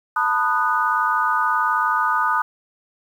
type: chord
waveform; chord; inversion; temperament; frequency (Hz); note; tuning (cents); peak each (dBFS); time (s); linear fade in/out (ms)
sine; B dominant seventh; third; just; 889 / 987.8 / 1234.7 / 1481.6; A5 / B5 / D#6 / F#6; +18 / 0 / -14 / +2; -24 / -24 / -20 / -23; 0.16-2.42; 5
effects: 8-bit